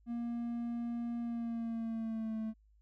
triangle tone with pitch glide, 235.9 to 220.1 Hz, A#3 to A3, +21 to +1 cents, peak -33 dBFS, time 0.06-2.54 s, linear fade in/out 50 ms, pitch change -120 cents, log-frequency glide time 1.2-2.37 s, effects added 52 Hz sine -63 dBFS peak until 2.81 s

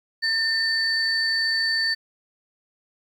sine tone pair together, 1798 / 4531 Hz, A6 / C#8, +37 / +37 cents, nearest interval octave + major third, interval 1600 cents, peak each -22 dBFS, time 0.22-1.95 s, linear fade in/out 20 ms, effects tanh soft clip ceiling -14 dBFS + 9-bit

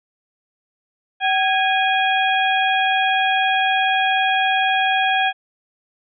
harmonic tone with a mistuned harmonic, 823 Hz, G#5, 16 cents flat, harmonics 1 / 2 / 3 / 4, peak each -18 / -21 / -23 / -24 dBFS, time 1.2-5.33 s, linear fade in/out 50 ms, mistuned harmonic 1, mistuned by -130 cents, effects none

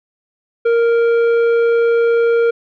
sine tone with tanh clipping, 465.6 Hz, A#4, 2 cents flat, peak -12 dBFS, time 0.65-2.51 s, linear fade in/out 10 ms, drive 9 dB, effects none

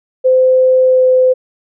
sine tone with pitch glide, 515 to 512 Hz, C5 to C5, -28 to -38 cents, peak -6 dBFS, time 0.24-1.34 s, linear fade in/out 20 ms, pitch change -10 cents, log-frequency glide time 0.83-1.05 s, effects none

